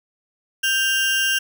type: tone pair together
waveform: 35% pulse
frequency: 1571.4 / 2800 Hz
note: G6 / F7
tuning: +4 / +4 cents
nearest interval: minor seventh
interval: 1000 cents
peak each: -19 dBFS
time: 0.63-1.39 s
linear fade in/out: 10 ms
effects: 9-bit